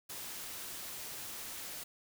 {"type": "noise", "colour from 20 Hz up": "white", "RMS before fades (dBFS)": -44, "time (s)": [0.09, 1.84], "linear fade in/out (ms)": 10, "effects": []}